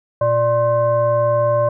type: tone with frequency modulation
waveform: sine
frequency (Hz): 587.3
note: D5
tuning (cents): 0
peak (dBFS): -13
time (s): 0.21-1.69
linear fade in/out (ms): 5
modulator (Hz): 470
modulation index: 0.76
effects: none